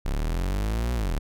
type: linear two-way sweep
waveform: 40% pulse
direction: up then down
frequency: 32.7 to 61.7 to 32.7 Hz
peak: -23 dBFS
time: 0.05-1.19 s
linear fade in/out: 10 ms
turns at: 0.94 s
effects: none